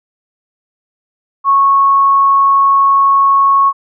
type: tone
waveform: sine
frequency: 1102 Hz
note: C#6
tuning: 11 cents flat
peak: -6 dBFS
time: 1.44-3.73 s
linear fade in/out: 50 ms
effects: none